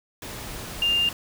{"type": "tone in noise", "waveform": "sine", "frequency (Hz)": 2802, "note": "F7", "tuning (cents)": 5, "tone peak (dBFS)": -19, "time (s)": [0.82, 1.09], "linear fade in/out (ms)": 2, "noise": "pink", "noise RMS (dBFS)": -36, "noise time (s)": [0.22, 1.13], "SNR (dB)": 14, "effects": []}